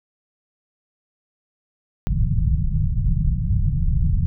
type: low-pass noise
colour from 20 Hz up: pink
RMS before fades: -19 dBFS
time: 2.07-4.26 s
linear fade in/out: 0 ms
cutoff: 170 Hz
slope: 48 dB/octave
effects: none